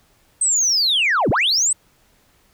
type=linear two-way sweep; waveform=sine; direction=down then up; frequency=8372 to 69.3 to 8372 Hz; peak=-13 dBFS; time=0.41-1.73 s; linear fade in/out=5 ms; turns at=1.3 s; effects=tanh soft clip ceiling -12 dBFS + pink hiss -58 dBFS RMS until 2.53 s